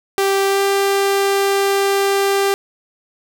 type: tone with pitch glide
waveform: sawtooth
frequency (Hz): 392 to 395.4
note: G4 to G4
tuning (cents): 0 to +15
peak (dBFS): -10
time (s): 0.18-2.54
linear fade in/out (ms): 0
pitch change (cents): +15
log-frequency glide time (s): 0.47-0.62
effects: none